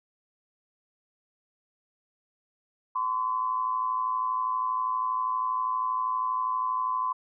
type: tone pair together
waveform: sine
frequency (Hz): 1024 / 1136.5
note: C6 / C#6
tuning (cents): -38 / +43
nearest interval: major second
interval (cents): 181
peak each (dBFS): -26 / -33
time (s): 2.95-7.13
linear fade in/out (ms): 10
effects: none